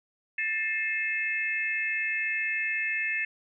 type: tone cluster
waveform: sine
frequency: 1773 / 2132 / 2609 Hz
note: A6 / C7 / E7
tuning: +13 / +32 / -18 cents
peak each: -31 dBFS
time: 0.38-3.25 s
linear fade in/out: 5 ms
effects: none